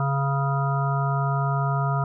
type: harmonic tone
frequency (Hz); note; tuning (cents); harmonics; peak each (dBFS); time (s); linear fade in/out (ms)
138.59; C#3; 0; 1 / 3 / 5 / 7 / 9 / 10; -22 / -37 / -30 / -31 / -30 / -36; 0-2.04; 2
effects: none